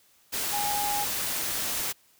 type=tone in noise; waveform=sine; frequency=823 Hz; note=G#5; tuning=16 cents flat; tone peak=-28 dBFS; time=0.52-1.05 s; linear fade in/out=20 ms; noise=white; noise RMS=-30 dBFS; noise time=0.32-1.93 s; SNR=-1 dB; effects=white hiss -62 dBFS RMS until 2.19 s